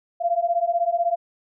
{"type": "beating tone pair", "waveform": "sine", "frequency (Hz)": [679, 695], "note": ["F5", "F5"], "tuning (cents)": [-49, -9], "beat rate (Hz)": 16, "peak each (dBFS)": -22, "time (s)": [0.2, 1.16], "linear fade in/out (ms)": 20, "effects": []}